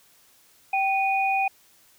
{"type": "tone pair together", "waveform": "sine", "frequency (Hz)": [776.7, 2466], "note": ["G5", "D#7"], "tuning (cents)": [-16, -16], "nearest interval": "octave + minor sixth", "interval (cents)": 2000, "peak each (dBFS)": [-22, -25], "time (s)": [0.73, 1.48], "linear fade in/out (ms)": 5, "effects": ["white hiss -58 dBFS RMS until 1.98 s"]}